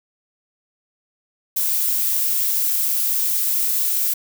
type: noise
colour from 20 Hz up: violet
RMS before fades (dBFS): -20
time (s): 1.56-4.14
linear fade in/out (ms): 10
effects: none